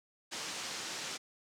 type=low-pass noise; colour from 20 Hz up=white; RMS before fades=-41 dBFS; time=0.31-1.18 s; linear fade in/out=20 ms; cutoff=7000 Hz; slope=24 dB/octave; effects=high-pass 150 Hz 12 dB/octave